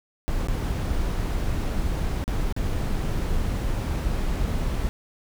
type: noise with dropouts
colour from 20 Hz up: brown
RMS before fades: -25 dBFS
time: 0.28-4.89 s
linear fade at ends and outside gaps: 0 ms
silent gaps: 0.472-0.485 / 2.241-2.279 / 2.525-2.564 s
effects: none